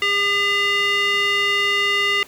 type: tone with band-pass filter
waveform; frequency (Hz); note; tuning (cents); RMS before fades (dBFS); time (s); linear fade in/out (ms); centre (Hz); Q
square; 403.4; G4; +50; -19; 0.02-2.23; 0; 2400; 4.2
effects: pink hiss -44 dBFS RMS until 2.27 s + high-pass 80 Hz 12 dB/octave